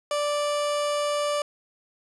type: tone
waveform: 30% pulse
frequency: 586 Hz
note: D5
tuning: 4 cents flat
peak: -21 dBFS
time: 0.11-1.42 s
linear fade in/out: 2 ms
effects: resampled to 24000 Hz + 10-bit